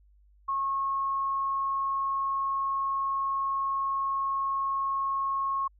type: tone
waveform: sine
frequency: 1090 Hz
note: C#6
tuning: 29 cents flat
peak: -26 dBFS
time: 0.48-5.68 s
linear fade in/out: 10 ms
effects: added 50 Hz sine -57 dBFS peak until 5.79 s